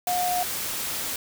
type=tone in noise; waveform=sine; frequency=719 Hz; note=F#5; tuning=50 cents flat; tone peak=-23 dBFS; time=0.07-0.43 s; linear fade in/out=2 ms; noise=white; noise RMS=-30 dBFS; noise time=0.07-1.16 s; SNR=+4 dB; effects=none